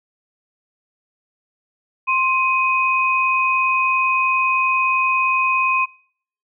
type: tone pair together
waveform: sine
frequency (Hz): 1052.9 / 2510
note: C6 / D#7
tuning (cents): +11 / +15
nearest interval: octave + minor third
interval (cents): 1504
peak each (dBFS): -18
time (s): 2.07-5.86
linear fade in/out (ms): 20
effects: noise-tail reverb RT60 0.6 s tail -25 dB re dry